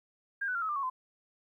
sine tone with pitch steps, 1610 / 1493.5 / 1385.5 / 1285.3 / 1192.3 / 1106 / 1026 Hz, G6 / F#6 / F6 / E6 / D6 / C#6 / C6, +46 / +16 / -14 / -44 / +26 / -4 / -34 cents, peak -30 dBFS, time 0.41-0.9 s, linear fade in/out 10 ms, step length 70 ms, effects 12-bit

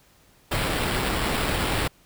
pink noise with sample-and-hold, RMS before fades -25 dBFS, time 0.51-1.88 s, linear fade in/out 10 ms, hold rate 6300 Hz, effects pink hiss -58 dBFS RMS until 2.05 s

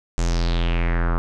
square tone with low-pass filter sweep, 42.56 Hz, F1, 44 cents flat, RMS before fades -20 dBFS, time 0.18-1.18 s, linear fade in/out 0 ms, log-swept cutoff 7400 to 1200 Hz, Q 3.7, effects none

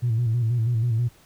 sine tone with vibrato, 116.54 Hz, A#2, in tune, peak -18 dBFS, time 0.02-1.09 s, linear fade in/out 20 ms, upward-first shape square, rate 6.2 Hz, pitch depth 69 cents each way, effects tanh soft clip ceiling -16 dBFS + pink hiss -55 dBFS RMS until 1.25 s

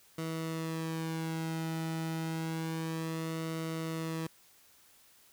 sawtooth tone with flanger, 162 Hz, E3, 30 cents flat, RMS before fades -36 dBFS, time 0.18-4.27 s, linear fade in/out 5 ms, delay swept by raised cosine 1.2 to 1.82 ms, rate 0.29 Hz, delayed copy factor -0.65, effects white hiss -62 dBFS RMS until 5.32 s

